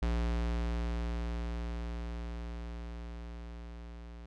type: tone with level ramp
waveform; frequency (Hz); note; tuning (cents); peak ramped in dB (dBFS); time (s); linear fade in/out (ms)
square; 58.2; A#1; -2; -29 to -46; 0.02-4.26; 5
effects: low-pass 5000 Hz 12 dB/octave